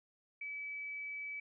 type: tone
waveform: sine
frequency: 2294 Hz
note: D7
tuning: 41 cents flat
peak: -40 dBFS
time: 0.41-1.4 s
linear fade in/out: 5 ms
effects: none